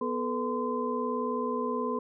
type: tone cluster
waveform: sine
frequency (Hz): 246.1 / 434 / 492.7 / 1028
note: B3 / A4 / B4 / C6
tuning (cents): -6 / -24 / -4 / -31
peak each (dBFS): -33 / -33 / -35 / -33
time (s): 0.01-1.99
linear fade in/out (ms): 5
effects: none